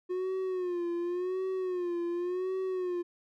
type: tone with vibrato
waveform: triangle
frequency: 360.4 Hz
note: F#4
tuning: 45 cents flat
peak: -28 dBFS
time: 0.09-3.03 s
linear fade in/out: 20 ms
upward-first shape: sine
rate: 0.9 Hz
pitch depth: 82 cents each way
effects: none